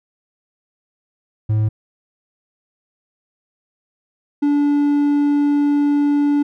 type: tone pair in turn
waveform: triangle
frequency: 108.1 / 289.3 Hz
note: A2 / D4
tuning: -30 / -26 cents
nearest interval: octave + perfect fourth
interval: 1704 cents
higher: second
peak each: -12 / -11 dBFS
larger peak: second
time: 1.49-1.69 / 4.42-6.43 s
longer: second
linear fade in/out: 10 ms
effects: none